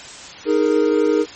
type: chord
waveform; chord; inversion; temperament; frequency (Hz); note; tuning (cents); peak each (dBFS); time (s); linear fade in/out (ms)
triangle; D# suspended fourth; none; equal; 311.1 / 415.3 / 466.2; D#4 / G#4 / A#4; 0 / 0 / 0; -16; 0.45-1.26; 50
effects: white hiss -36 dBFS RMS until 1.35 s + MP3 32 kbps